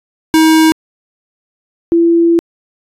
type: tone pair in turn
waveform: square / sine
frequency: 318.2 / 336.9 Hz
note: D#4 / E4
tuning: +39 / +38 cents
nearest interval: minor second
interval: 99 cents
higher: second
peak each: -6 dBFS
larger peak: neither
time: 0.34-0.72 / 1.92-2.39 s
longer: second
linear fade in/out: 0 ms
effects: resampled to 32000 Hz